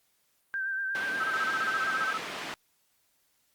sine tone with vibrato, 1568 Hz, G6, in tune, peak -29 dBFS, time 0.54-2.13 s, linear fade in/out 0 ms, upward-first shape sine, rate 8.4 Hz, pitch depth 35 cents each way
white band-pass noise, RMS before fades -38 dBFS, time 0.95-2.54 s, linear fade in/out 0 ms, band 200 to 2600 Hz, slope 12 dB/octave
sine tone bursts, 1300 Hz, E6, 24 cents flat, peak -28 dBFS, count 15, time 1.2-2.177 s, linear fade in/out 5 ms, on 39 ms, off 28 ms
effects white hiss -71 dBFS RMS until 3.54 s + Opus 48 kbps

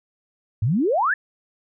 sine exponential sweep, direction up, 96.1 to 1815 Hz, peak -17 dBFS, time 0.62-1.14 s, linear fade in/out 5 ms, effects none

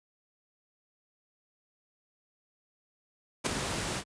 pink noise with ADSR envelope, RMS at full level -25 dBFS, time 3.44-4.04 s, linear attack 26 ms, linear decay 3 ms, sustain -8 dB, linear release 63 ms, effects high-pass 60 Hz 12 dB/octave + resampled to 22050 Hz

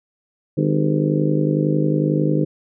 harmonic tone with a mistuned harmonic, 51 Hz, G#1, 31 cents flat, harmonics 3 / 4 / 5 / 6 / 7 / 8 / 9 / 10, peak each -19 / -25 / -27 / -21 / -30 / -27 / -29 / -27 dBFS, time 0.57-2.45 s, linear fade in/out 10 ms, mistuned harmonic 7, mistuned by +90 cents, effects none

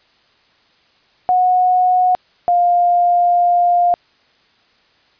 sine tone pair in turn, 731 / 703.4 Hz, F#5 / F5, -21 / +12 cents, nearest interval minor second, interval 67 cents, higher first, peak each -10 dBFS, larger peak neither, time 1.29-2.15 / 2.48-3.94 s, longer second, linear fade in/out 0 ms, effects white hiss -55 dBFS RMS until 5.19 s + resampled to 11025 Hz

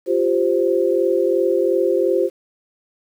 sine chord, F suspended second, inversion none, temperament equal, 349.2 / 392 / 523.3 Hz, F4 / G4 / C5, 0 / 0 / 0 cents, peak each -19 dBFS, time 0.06-2.3 s, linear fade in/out 50 ms, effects 8-bit

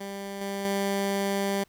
15% pulse tone with level steps, 198 Hz, G3, 18 cents sharp, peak -28 / -24 / -19 dBFS, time 0-1.64 s, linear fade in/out 10 ms, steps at 0.41 / 0.65 s, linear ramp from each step 2 ms, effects pink hiss -64 dBFS RMS until 1.68 s

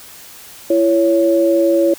sine tone pair together, 335.9 / 557.9 Hz, E4 / C#5, +33 / +11 cents, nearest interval major sixth, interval 878 cents, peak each -13 dBFS, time 0.7-1.94 s, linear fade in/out 5 ms, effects white hiss -38 dBFS RMS until 1.98 s

